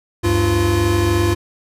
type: tone cluster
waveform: square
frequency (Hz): 75.6 / 99.2 / 345.2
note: D#2 / G2 / F4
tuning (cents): -49 / +21 / -20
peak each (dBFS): -23 / -18 / -18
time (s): 0.23-1.35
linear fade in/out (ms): 20
effects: resampled to 32000 Hz